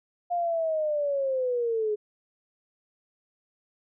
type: linear sweep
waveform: sine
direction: down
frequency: 709 to 415.3 Hz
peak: -24 dBFS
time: 0.3-1.96 s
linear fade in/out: 20 ms
effects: none